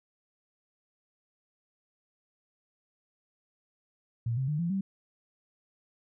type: tone with pitch steps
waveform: sine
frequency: 116.54 / 132.33 / 150.26 / 170.62 / 193.74 Hz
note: A#2 / C3 / D3 / F3 / G3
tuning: 0 / +20 / +40 / -40 / -20 cents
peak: -27 dBFS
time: 4.26-4.81 s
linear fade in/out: 5 ms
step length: 110 ms
effects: none